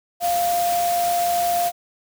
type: tone in noise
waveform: sine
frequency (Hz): 698.5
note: F5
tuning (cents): 0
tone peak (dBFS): -18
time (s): 0.2-1.72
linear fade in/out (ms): 50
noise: white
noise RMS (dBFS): -29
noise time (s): 0.2-1.72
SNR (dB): +8
effects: none